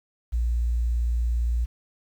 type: tone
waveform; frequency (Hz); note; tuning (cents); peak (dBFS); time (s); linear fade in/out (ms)
sine; 58.8; A#1; +16; -21; 0.32-1.66; 20
effects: 9-bit